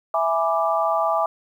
sine chord, E dominant seventh, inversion none, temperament equal, 659.3 / 830.6 / 987.8 / 1174.7 Hz, E5 / G#5 / B5 / D6, 0 / 0 / 0 / 0 cents, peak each -22 / -24 / -28 / -23 dBFS, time 0.14-1.26 s, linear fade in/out 2 ms, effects 9-bit

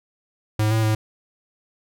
square tone with pitch steps, 107.5 / 111 / 108.7 Hz, A2 / A2 / A2, -40 / +16 / -21 cents, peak -18 dBFS, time 0.59-0.95 s, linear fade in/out 5 ms, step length 120 ms, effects none

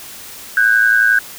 sine tone pair together, 1501.9 / 1613 Hz, F#6 / G6, +25 / +49 cents, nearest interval minor second, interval 124 cents, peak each -12 dBFS, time 0.57-1.19 s, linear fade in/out 2 ms, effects white hiss -34 dBFS RMS until 1.38 s

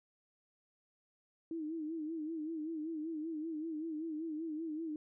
sine tone with vibrato, 316.7 Hz, D#4, 31 cents sharp, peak -37 dBFS, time 1.51-4.96 s, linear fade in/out 2 ms, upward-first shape sine, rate 5.2 Hz, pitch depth 86 cents each way, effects none

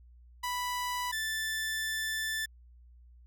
sawtooth tone pair in turn, 987.8 / 1760.1 Hz, B5 / A6, 0 / 0 cents, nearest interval minor seventh, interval 1000 cents, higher second, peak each -28 dBFS, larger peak neither, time 0.43-1.12 / 1.12-2.46 s, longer second, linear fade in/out 10 ms, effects added 60 Hz sine -53 dBFS peak until 3.26 s

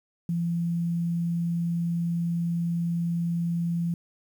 sine tone with quantisation, 170 Hz, F3, 46 cents flat, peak -24 dBFS, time 0.29-3.94 s, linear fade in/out 2 ms, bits 9, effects none

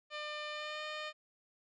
10% pulse tone with pitch glide, 600 to 609.8 Hz, D5 to D#5, +37 to -35 cents, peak -31 dBFS, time 0.1-1.13 s, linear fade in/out 50 ms, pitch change +28 cents, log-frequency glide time 0.52-0.83 s, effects resampled to 16000 Hz

